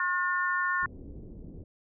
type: harmonic tone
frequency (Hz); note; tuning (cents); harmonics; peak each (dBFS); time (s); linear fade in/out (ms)
359.3; F4; +49; 3 / 4 / 5; -30 / -30 / -30; 0-0.86; 2
type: low-pass noise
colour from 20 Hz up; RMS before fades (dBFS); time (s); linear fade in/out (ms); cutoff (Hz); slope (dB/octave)
pink; -44; 0.82-1.64; 5; 400; 24
effects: none